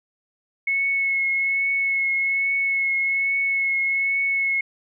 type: tone with vibrato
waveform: sine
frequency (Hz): 2190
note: C#7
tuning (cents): -22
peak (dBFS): -19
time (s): 0.67-4.61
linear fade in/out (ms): 5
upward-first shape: triangle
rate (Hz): 1.2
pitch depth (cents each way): 20
effects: none